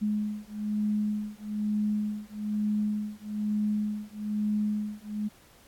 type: beating tone pair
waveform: sine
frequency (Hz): 210 / 211.1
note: G#3 / G#3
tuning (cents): +19 / +29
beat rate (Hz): 1.1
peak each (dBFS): -30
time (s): 0.01-5.29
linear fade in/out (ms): 20
effects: pink hiss -58 dBFS RMS until 5.67 s + AAC 64 kbps